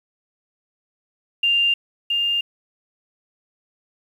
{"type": "tone pair in turn", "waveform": "sine", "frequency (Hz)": [2794, 2806], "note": ["F7", "F7"], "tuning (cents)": [0, 8], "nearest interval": "unison", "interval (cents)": 8, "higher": "second", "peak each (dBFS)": [-15, -18], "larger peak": "first", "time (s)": [[1.43, 1.74], [2.1, 2.41]], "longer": "neither", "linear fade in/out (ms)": 5, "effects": ["8-bit"]}